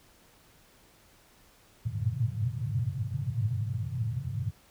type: band-pass noise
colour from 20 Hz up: white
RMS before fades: -31 dBFS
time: 1.85-4.51 s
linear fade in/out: 20 ms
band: 100 to 130 Hz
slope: 48 dB/octave
effects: pink hiss -60 dBFS RMS until 4.7 s